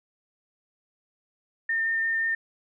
sine tone with vibrato, 1813 Hz, A#6, 49 cents flat, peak -23 dBFS, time 1.69-2.35 s, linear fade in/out 5 ms, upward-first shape sine, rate 5.7 Hz, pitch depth 8 cents each way, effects none

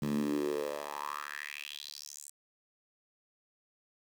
10% pulse tone with high-pass filter sweep, 73 Hz, D2, 10 cents flat, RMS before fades -37 dBFS, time 0.02-2.3 s, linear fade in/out 5 ms, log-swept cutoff 170 to 8400 Hz, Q 4.9, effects 9-bit

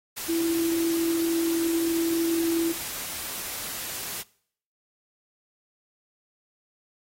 sine tone in noise, 332.6 Hz, E4, 16 cents sharp, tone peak -22 dBFS, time 0.28-2.73 s, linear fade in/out 20 ms, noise white, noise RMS -34 dBFS, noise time 0.16-4.23 s, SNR +9 dB, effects noise-tail reverb RT60 0.6 s tail -22 dB re dry + AAC 48 kbps

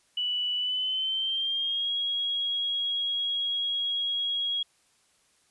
sine tone with pitch glide, 2960 to 3303 Hz, F#7 to G#7, 0 to -10 cents, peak -26 dBFS, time 0.17-4.63 s, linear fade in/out 5 ms, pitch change +190 cents, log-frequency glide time 0.56-1.93 s, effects white hiss -66 dBFS RMS until 5.5 s + resampled to 24000 Hz

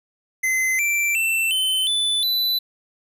square tone with pitch steps, 2053 / 2345 / 2678 / 3058 / 3493 / 3989 Hz, C7 / D7 / E7 / G7 / A7 / B7, -33 / -3 / +27 / -44 / -13 / +17 cents, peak -19 dBFS, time 0.43-2.59 s, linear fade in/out 10 ms, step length 360 ms, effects none

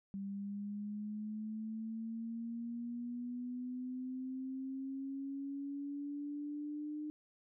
sine linear sweep, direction up, 196 to 302.7 Hz, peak -39 dBFS, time 0.14-7.1 s, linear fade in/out 0 ms, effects none

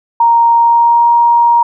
sine tone with pitch glide, 932.3 to 942 Hz, A#5 to A#5, 0 to +18 cents, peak -5 dBFS, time 0.2-1.63 s, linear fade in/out 5 ms, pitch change +18 cents, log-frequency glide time 0.56-1.09 s, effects none

